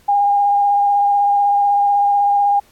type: tone with vibrato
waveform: sine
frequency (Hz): 810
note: G#5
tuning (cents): -43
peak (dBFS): -11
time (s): 0.08-2.6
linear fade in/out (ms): 10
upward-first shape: sine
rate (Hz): 16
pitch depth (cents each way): 14
effects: pink hiss -53 dBFS RMS until 2.71 s + AAC 64 kbps